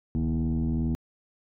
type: tone with frequency modulation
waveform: sine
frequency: 155.56 Hz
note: D#3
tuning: in tune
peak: -22 dBFS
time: 0.15-0.95 s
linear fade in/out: 0 ms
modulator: 82.2 Hz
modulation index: 1.5
effects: tanh soft clip ceiling -21 dBFS